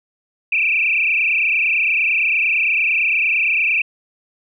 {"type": "tone with frequency modulation", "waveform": "sine", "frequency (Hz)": 2510, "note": "D#7", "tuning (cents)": 15, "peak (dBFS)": -14, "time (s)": [0.52, 3.82], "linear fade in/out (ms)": 5, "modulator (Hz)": 28.8, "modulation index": 6.4, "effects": []}